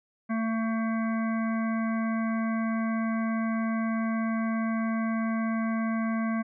harmonic tone, 224.4 Hz, A3, 34 cents sharp, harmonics 1 / 3 / 5 / 7 / 9 / 10, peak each -26 / -37 / -37 / -40 / -43 / -48 dBFS, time 0.29-6.43 s, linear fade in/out 20 ms, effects none

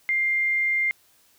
sine tone, 2100 Hz, C7, 6 cents sharp, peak -20 dBFS, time 0.09-0.91 s, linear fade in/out 0 ms, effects white hiss -60 dBFS RMS until 1.38 s

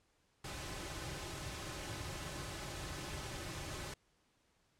pink noise with comb filter, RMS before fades -44 dBFS, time 0.44-3.94 s, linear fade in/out 5 ms, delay 4.3 ms, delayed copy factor -0.55, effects pink hiss -75 dBFS RMS until 4.79 s + low-pass 9000 Hz 12 dB/octave

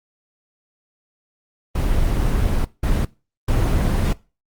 brown noise bursts at uneven times, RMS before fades -18 dBFS, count 3, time 1.75-2.65 / 2.83-3.05 / 3.48-4.13 s, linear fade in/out 5 ms, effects noise-tail reverb RT60 0.3 s tail -21 dB re dry + Opus 24 kbps

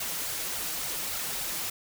white noise with flanger, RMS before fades -33 dBFS, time 0-1.7 s, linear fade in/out 5 ms, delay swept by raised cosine 1.3 to 6.5 ms, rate 3.5 Hz, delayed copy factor +0.95, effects none

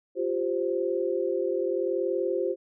sine chord, F suspended second, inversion none, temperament equal with one note detuned, 351.3 / 392 / 523.3 Hz, F4 / G4 / C5, +10 / 0 / 0 cents, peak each -29 dBFS, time 0.15-2.56 s, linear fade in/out 50 ms, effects none

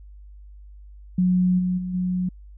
sine tone with level steps, 181.9 Hz, F#3, 29 cents flat, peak -16 / -20 / -26 / -21 dBFS, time 1.18-2.29 s, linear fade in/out 5 ms, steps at 1.58 / 1.77 / 1.93 s, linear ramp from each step 20 ms, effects added 50 Hz sine -41 dBFS peak until 2.57 s

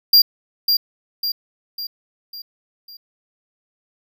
square tone with echo, 4777 Hz, D8, 29 cents sharp, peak -8 dBFS, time 0.13-0.22 s, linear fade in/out 5 ms, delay 550 ms, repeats 5, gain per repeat -6 dB, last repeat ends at 2.97 s, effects none

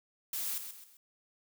blue noise with echo, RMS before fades -36 dBFS, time 0.33-0.58 s, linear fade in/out 2 ms, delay 130 ms, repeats 3, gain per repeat -8 dB, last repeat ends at 0.97 s, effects none

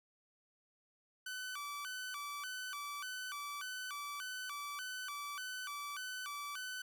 sawtooth tone with vibrato, 1320 Hz, E6, 2 cents sharp, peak -38 dBFS, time 1.26-6.82 s, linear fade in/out 5 ms, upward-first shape square, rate 1.7 Hz, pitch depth 230 cents each way, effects none

